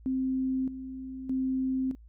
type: tone with tremolo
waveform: sine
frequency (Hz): 261.6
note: C4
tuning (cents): 0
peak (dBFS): -26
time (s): 0.06-1.95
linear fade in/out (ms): 0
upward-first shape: square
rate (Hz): 0.81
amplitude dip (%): 70
effects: added 56 Hz sine -49 dBFS peak until 2.08 s